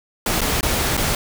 pink noise with dropouts, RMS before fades -20 dBFS, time 0.26-1.15 s, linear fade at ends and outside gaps 2 ms, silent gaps 0.408-0.415 / 0.609-0.629 / 0.969-0.975 s, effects none

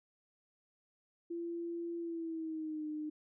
sine tone with pitch glide, 340 to 304.7 Hz, F4 to D#4, -46 to -36 cents, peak -37 dBFS, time 1.3-3.1 s, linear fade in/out 10 ms, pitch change -190 cents, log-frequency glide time 1.98-2.86 s, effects none

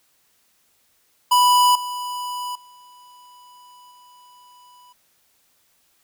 square tone with level steps, 987.8 Hz, B5, in tune, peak -13 / -27 / -46 / -48 dBFS, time 1.31-4.93 s, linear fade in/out 10 ms, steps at 1.75 / 2.55 / 3.91 s, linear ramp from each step 5 ms, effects white hiss -63 dBFS RMS until 6.03 s

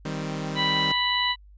sawtooth chord, C minor, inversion first, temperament equal, 155.56 / 196 / 261.6 Hz, Eb3 / G3 / C4, 0 / 0 / 0 cents, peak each -27 / -30 / -32 dBFS, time 0.05-0.92 s, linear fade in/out 5 ms
harmonic tone, 987.8 Hz, B5, in tune, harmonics 1 / 2 / 3 / 4, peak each -27 / -27 / -27 / -27 dBFS, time 0.55-1.36 s, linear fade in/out 50 ms
effects added 50 Hz sine -47 dBFS peak until 1.57 s + resampled to 16000 Hz

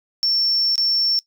sine tone with dropouts, 5430 Hz, F8, 50 cents flat, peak -14 dBFS, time 0.23-1.19 s, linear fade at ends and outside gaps 0 ms, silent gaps 0.756-0.779 s, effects noise-tail reverb RT60 0.1 s tail -22 dB re dry + tanh soft clip ceiling -13 dBFS

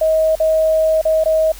sine tone with dropouts, 634 Hz, D#5, 32 cents sharp, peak -11 dBFS, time 0.01-1.52 s, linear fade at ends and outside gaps 5 ms, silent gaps 0.354-0.4 / 1.015-1.052 / 1.239-1.257 s, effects added 44 Hz sine -35 dBFS peak until 1.59 s + white hiss -39 dBFS RMS until 1.59 s

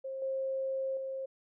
sine tone with level steps, 533 Hz, C5, 32 cents sharp, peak -36 / -31 / -35 dBFS, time 0.04-1.26 s, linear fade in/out 10 ms, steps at 0.22 / 0.97 s, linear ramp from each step 2 ms, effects none

